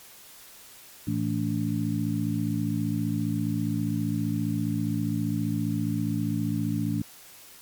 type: harmonic tone with a mistuned harmonic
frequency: 55 Hz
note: A1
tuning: in tune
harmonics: 2 / 3 / 4 / 5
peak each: -30 / -30 / -30 / -30 dBFS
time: 1.07-7.02 s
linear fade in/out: 5 ms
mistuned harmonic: 5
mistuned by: +87 cents
effects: white hiss -49 dBFS RMS until 7.61 s + MP3 96 kbps